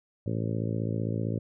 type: harmonic tone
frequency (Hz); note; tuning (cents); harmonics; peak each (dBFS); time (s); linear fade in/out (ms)
55.5; A1; +16; 2 / 3 / 4 / 5 / 6 / 7 / 8 / 9 / 10; -30 / -34 / -36 / -38 / -40 / -41 / -42 / -43 / -44; 0.26-1.39; 5
effects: none